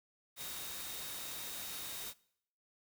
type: tone in noise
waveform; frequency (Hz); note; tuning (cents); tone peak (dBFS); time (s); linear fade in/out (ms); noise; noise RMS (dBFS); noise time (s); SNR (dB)
sine; 3729; A#7; 0; -50; 0.36-2.14; 50; white; -44; 0.36-2.14; -9
effects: noise-tail reverb RT60 0.7 s tail -22 dB re dry